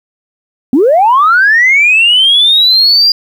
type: linear sweep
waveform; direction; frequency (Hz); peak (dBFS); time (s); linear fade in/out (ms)
sine; up; 233.1 to 4840; -3; 0.73-3.12; 2
effects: tanh soft clip ceiling 0 dBFS + 7-bit